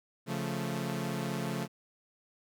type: chord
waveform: sawtooth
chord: Db augmented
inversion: none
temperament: equal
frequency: 138.59 / 174.61 / 220 Hz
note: Db3 / F3 / A3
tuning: 0 / 0 / 0 cents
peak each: -33 dBFS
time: 0.26-1.68 s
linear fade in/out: 50 ms
effects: none